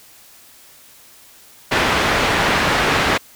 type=low-pass noise; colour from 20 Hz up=white; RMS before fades=-17 dBFS; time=1.71-3.18 s; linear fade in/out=10 ms; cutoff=2100 Hz; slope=12 dB/octave; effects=white hiss -46 dBFS RMS until 3.35 s